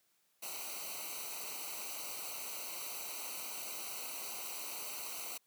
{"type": "noise with comb filter", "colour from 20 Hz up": "white", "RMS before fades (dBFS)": -43, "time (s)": [0.42, 5.38], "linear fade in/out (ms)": 10, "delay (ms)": 0.58, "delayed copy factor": -0.95, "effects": ["white hiss -75 dBFS RMS until 5.46 s", "high-pass 100 Hz 12 dB/octave"]}